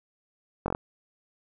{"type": "slowing click train", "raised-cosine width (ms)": 1, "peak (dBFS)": -14, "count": 5, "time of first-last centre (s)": [0.66, 0.749], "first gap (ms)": 21, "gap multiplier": 1.04, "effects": []}